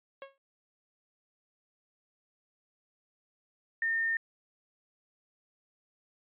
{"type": "tone with exponential decay", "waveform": "sawtooth", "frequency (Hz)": 547, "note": "C#5", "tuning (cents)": -23, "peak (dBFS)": -35, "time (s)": [0.22, 0.38], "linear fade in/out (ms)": 1, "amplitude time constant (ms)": 33}
{"type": "tone", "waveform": "sine", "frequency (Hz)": 1820, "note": "A#6", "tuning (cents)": -42, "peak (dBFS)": -27, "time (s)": [3.82, 4.17], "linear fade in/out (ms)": 2}
{"effects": ["resampled to 8000 Hz"]}